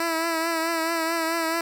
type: tone with vibrato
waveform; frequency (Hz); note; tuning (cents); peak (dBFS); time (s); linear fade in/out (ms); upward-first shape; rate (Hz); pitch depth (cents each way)
10% pulse; 328.9; E4; -4; -15; 0-1.61; 2; triangle; 4.6; 46
effects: none